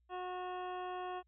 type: harmonic tone with a mistuned harmonic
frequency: 364.3 Hz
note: F#4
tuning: 27 cents flat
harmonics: 1 / 2 / 3 / 4 / 5 / 7 / 8 / 9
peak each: -44 / -42 / -46 / -55 / -56 / -60 / -59 / -61 dBFS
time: 0.09-1.23 s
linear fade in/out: 50 ms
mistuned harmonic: 8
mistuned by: -73 cents
effects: added 60 Hz sine -70 dBFS peak until 1.27 s